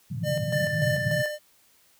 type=band-pass noise; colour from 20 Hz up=white; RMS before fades=-29 dBFS; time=0.1-1.23 s; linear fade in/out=20 ms; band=110 to 170 Hz; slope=48 dB/octave
type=tone with tremolo; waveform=square; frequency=601 Hz; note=D5; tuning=40 cents sharp; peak=-26 dBFS; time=0.23-1.39 s; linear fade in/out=50 ms; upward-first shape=square; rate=3.4 Hz; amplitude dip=50%
type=tone; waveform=triangle; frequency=1773 Hz; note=A6; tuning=13 cents sharp; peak=-27 dBFS; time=0.5-1.32 s; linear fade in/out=50 ms
effects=white hiss -61 dBFS RMS until 1.99 s